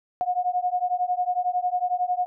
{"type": "beating tone pair", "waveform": "sine", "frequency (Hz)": [717, 728], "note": ["F5", "F#5"], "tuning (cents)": [45, -28], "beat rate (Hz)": 11, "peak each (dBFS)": -25, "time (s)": [0.21, 2.26], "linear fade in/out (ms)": 0, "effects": []}